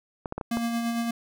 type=clicks; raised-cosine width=1 ms; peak=-17 dBFS; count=5; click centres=0.258 / 0.324 / 0.38 / 0.412 / 0.571 s
type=tone with tremolo; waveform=square; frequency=233.1 Hz; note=A#3; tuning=in tune; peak=-25 dBFS; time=0.51-1.11 s; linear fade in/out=5 ms; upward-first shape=sine; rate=8.8 Hz; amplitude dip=35%
effects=none

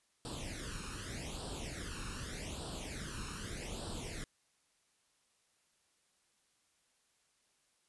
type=noise with flanger; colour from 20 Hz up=pink; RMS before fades=-43 dBFS; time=0.25-4.24 s; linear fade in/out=0 ms; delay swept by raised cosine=0.23 to 0.75 ms; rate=0.83 Hz; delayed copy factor=+0.8; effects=white hiss -75 dBFS RMS until 7.88 s + resampled to 24000 Hz

